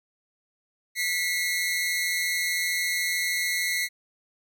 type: tone pair together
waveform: sawtooth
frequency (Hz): 1975.5 / 2149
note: B6 / C7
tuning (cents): 0 / +46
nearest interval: minor second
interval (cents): 146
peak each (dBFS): -24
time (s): 0.95-3.89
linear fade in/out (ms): 50
effects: none